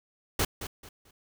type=noise with echo; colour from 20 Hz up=pink; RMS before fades=-26 dBFS; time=0.39-0.45 s; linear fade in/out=5 ms; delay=220 ms; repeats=3; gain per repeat=-11 dB; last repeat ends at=1.11 s; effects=none